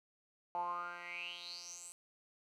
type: tone with band-pass filter sweep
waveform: 10% pulse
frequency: 174.61 Hz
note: F3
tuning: in tune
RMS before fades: -44 dBFS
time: 0.55-1.92 s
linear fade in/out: 0 ms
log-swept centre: 810 to 8700 Hz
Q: 8.7
effects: none

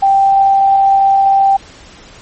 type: tone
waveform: sine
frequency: 784 Hz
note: G5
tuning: in tune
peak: -6 dBFS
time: 0.02-1.57 s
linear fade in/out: 10 ms
effects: pink hiss -38 dBFS RMS until 2.21 s + MP3 32 kbps

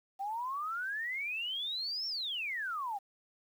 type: exponential two-way sweep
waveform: sine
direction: up then down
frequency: 765 to 5510 to 765 Hz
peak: -34 dBFS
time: 0.19-2.99 s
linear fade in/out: 20 ms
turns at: 2.07 s
effects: 10-bit

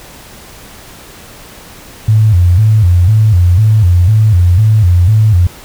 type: tone with vibrato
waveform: sine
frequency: 98 Hz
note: G2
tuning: in tune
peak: -4 dBFS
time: 2.08-5.47 s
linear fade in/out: 5 ms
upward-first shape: square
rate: 2 Hz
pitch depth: 180 cents each way
effects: pink hiss -34 dBFS RMS until 5.64 s

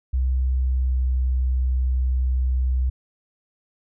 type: tone with pitch glide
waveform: sine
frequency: 64.2 to 63.68 Hz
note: C2 to C2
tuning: -32 to -46 cents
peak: -18 dBFS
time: 0.13-2.9 s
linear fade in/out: 10 ms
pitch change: -14 cents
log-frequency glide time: 0.85-0.94 s
effects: none

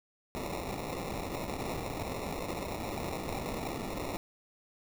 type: noise with sample-and-hold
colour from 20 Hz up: violet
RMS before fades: -37 dBFS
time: 0.35-4.17 s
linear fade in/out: 0 ms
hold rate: 1575 Hz
effects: none

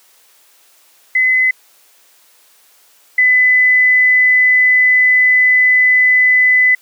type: tone pair in turn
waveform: sine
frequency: 2027 / 2006 Hz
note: B6 / B6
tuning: +45 / +26 cents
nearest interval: unison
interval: 19 cents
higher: first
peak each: -9 / -7 dBFS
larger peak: second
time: 1.15-1.51 / 3.18-6.75 s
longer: second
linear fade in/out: 5 ms
effects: white hiss -50 dBFS RMS until 6.81 s + high-pass 400 Hz 12 dB/octave

